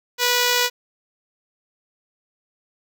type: tone with amplitude modulation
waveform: 5% pulse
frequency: 489.5 Hz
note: B4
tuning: 15 cents flat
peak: -4 dBFS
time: 0.18-0.7 s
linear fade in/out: 50 ms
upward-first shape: sine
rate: 60.7 Hz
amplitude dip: 25%
effects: none